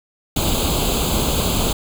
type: noise with comb filter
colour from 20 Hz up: pink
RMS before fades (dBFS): -19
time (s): 0.36-1.73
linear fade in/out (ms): 5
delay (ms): 0.27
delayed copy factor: +0.85
effects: none